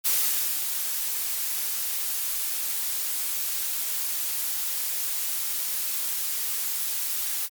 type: noise with ADSR envelope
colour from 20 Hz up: blue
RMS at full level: -22 dBFS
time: 0.04-7.49 s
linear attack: 22 ms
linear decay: 540 ms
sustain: -6 dB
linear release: 47 ms
effects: Opus 48 kbps